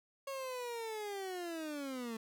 30% pulse linear sweep, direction down, 552 to 220 Hz, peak -37 dBFS, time 0.27-2.17 s, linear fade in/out 5 ms, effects none

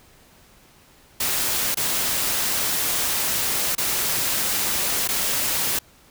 white noise with dropouts, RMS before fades -23 dBFS, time 1.2-5.79 s, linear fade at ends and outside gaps 5 ms, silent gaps 1.746-1.77 / 3.752-3.78 / 5.077-5.087 s, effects pink hiss -53 dBFS RMS until 6.1 s

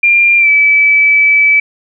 sine tone with pitch glide, 2391 to 2302 Hz, D7 to D7, +30 to -35 cents, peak -5 dBFS, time 0.03-1.6 s, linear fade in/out 5 ms, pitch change -65 cents, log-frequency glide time 0.38-0.49 s, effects none

